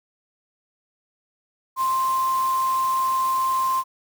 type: tone in noise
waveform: sine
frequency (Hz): 1049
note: C6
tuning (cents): +4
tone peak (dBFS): -19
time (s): 1.76-3.84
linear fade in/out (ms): 50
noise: white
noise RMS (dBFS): -37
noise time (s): 1.76-3.84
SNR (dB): +15
effects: none